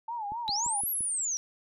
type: tone with vibrato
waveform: sine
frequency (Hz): 880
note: A5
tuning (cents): 0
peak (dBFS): -32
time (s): 0.08-0.81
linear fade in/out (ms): 5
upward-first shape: sine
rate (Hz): 3.9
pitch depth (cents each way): 150
type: click train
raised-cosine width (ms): 3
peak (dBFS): -33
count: 5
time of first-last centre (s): 0.32-1.007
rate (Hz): 5.82
type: linear two-way sweep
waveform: sine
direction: up then down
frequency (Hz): 3839 to 11840 to 5630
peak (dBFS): -28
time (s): 0.48-1.37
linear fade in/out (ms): 0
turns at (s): 0.89
effects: none